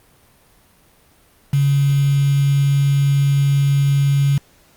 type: tone with quantisation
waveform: sine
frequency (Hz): 140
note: C#3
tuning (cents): +18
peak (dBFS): -12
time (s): 1.53-4.38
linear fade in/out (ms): 5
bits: 5
effects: pink hiss -53 dBFS RMS until 4.76 s + Opus 32 kbps